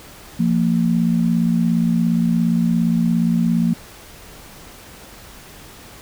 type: tone pair together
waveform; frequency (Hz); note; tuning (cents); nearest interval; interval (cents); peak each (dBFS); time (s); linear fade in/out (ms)
sine; 172.65 / 229.9; F3 / A#3; -20 / -24; perfect fourth; 496; -17; 0.39-3.74; 10
effects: pink hiss -41 dBFS RMS until 6.01 s